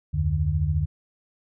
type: tone cluster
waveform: sine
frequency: 75.6 / 89.6 / 149.4 Hz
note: D#2 / F2 / D3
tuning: -49 / +45 / +30 cents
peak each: -25 dBFS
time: 0.13-0.86 s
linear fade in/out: 20 ms
effects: none